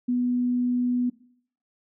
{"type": "tone", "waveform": "sine", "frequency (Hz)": 246.4, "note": "B3", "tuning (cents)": -4, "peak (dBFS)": -21, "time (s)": [0.08, 1.1], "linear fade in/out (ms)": 10, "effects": ["noise-tail reverb RT60 0.6 s tail -19 dB re dry"]}